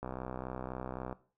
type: click train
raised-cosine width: 1 ms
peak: -25 dBFS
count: 71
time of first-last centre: 0.03-1.127 s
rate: 63.8 Hz
effects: noise-tail reverb RT60 0.4 s tail -17 dB re dry